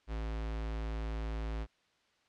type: tone with notch filter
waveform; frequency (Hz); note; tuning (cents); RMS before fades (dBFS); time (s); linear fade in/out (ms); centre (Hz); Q
square; 55; A1; 0; -37; 0.07-1.67; 50; 120; 1.4
effects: white hiss -71 dBFS RMS until 2.28 s + low-pass 4000 Hz 12 dB/octave